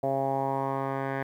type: tone with low-pass filter sweep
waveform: 10% pulse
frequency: 135.7 Hz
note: C#3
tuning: 36 cents flat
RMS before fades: -29 dBFS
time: 0.03-1.23 s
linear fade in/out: 5 ms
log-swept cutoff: 660 to 1600 Hz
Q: 4
effects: 10-bit